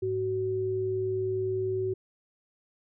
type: tone pair together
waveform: sine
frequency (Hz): 105.6 / 375.7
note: G#2 / F#4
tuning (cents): +29 / +26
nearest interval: octave + minor seventh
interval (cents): 2197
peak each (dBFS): -35 / -27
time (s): 0.02-1.94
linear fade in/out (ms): 10
effects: none